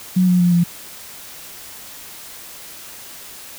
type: tone with pitch steps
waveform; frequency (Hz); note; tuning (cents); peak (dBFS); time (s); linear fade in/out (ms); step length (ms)
sine; 183.5 / 179.83 / 176.23 / 172.7; F#3 / F#3 / F3 / F3; -14 / -49 / +16 / -19; -11; 0.16-0.64; 10; 120
effects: white hiss -37 dBFS RMS until 3.58 s